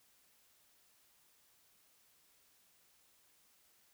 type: silence
effects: white hiss -70 dBFS RMS until 3.93 s